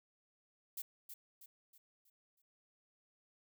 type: noise with echo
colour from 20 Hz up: violet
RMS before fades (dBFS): -43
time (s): 0.77-0.82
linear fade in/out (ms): 5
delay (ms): 320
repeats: 5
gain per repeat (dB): -7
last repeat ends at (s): 2.42
effects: none